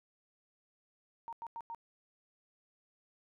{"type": "tone bursts", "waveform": "sine", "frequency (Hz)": 924, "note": "A#5", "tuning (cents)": -16, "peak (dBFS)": -40, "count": 4, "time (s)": [1.28, 1.747], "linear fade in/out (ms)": 0, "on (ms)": 47, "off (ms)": 93, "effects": []}